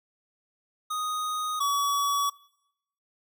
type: tone pair in turn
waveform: square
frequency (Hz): 1244.5 / 1134.8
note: D#6 / C#6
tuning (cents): 0 / +40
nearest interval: major second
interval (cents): 160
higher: first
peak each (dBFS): -29 / -24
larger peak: second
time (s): 0.9-1.6 / 1.6-2.3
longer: neither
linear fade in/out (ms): 10
effects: noise-tail reverb RT60 0.8 s tail -22 dB re dry